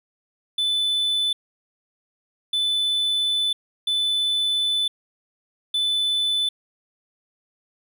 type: tone bursts at uneven times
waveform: triangle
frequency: 3503 Hz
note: A7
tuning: 8 cents flat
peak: -18 dBFS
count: 4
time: 0.58-1.33 / 2.53-3.53 / 3.87-4.88 / 5.74-6.49 s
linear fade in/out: 5 ms
effects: none